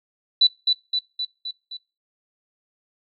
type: tone with echo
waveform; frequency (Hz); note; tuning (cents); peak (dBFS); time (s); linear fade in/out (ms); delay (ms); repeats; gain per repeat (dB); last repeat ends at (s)
sine; 3973; B7; +10; -12; 0.41-0.47; 5; 260; 5; -4; 1.77
effects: noise-tail reverb RT60 0.3 s tail -21 dB re dry